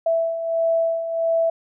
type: beating tone pair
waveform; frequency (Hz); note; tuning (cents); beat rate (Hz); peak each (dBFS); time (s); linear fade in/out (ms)
sine; 659.3 / 660.8; E5 / E5; 0 / +4; 1.5; -26 / -19; 0.06-1.5; 5
effects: none